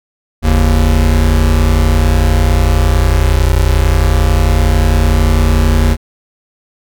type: tone pair together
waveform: square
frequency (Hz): 46.7 / 77.78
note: F#1 / D#2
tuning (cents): +17 / 0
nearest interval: major sixth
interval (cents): 883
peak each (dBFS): -11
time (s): 0.42-5.97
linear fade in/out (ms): 50
effects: none